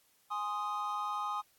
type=chord; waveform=triangle; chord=Ab major; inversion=none; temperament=equal; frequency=830.6 / 1046.5 / 1244.5 Hz; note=Ab5 / C6 / Eb6; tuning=0 / 0 / 0 cents; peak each=-37 / -38 / -34 dBFS; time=0.3-1.42 s; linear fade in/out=20 ms; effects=white hiss -69 dBFS RMS until 1.58 s + AAC 64 kbps